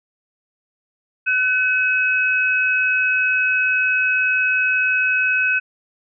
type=tone pair together; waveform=sine; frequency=1508.2 / 2557 Hz; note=F#6 / D#7; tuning=+33 / +47 cents; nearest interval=major sixth; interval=914 cents; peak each=-18 dBFS; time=1.26-5.6 s; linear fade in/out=20 ms; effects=none